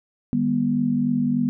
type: tone cluster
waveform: sine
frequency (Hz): 153.3 / 200.4 / 243.7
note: D#3 / G3 / B3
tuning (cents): -25 / +38 / -23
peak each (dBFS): -27 / -25 / -20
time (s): 0.33-1.49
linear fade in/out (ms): 0
effects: none